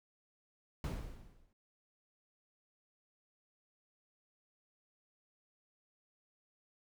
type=noise with exponential decay; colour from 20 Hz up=brown; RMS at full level=-33 dBFS; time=0.84-1.53 s; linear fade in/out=2 ms; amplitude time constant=150 ms; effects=none